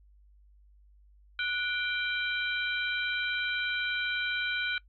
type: harmonic tone with a mistuned harmonic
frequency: 784 Hz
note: G5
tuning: in tune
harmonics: 2 / 3 / 4 / 5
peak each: -31 / -35 / -37 / -39 dBFS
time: 1.39-4.78 s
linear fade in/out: 2 ms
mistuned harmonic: 2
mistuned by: -110 cents
effects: noise-tail reverb RT60 0.1 s tail -22 dB re dry + added 50 Hz sine -56 dBFS peak until 4.88 s